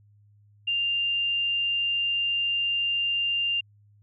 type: tone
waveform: sine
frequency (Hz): 2794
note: F7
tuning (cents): 0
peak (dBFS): -23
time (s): 0.67-3.61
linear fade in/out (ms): 10
effects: added 103 Hz sine -55 dBFS peak until 4.02 s